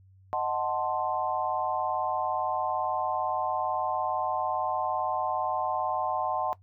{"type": "chord", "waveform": "sine", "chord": "D# diminished seventh", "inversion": "none", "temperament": "equal", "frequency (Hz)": [622.3, 740, 880, 1046.5], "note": ["D#5", "F#5", "A5", "C6"], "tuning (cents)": [0, 0, 0, 0], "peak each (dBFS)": [-34, -30, -32, -33], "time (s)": [0.33, 6.53], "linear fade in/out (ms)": 0, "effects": ["noise-tail reverb RT60 0.1 s tail -17 dB re dry", "added 95 Hz sine -54 dBFS peak until 6.62 s"]}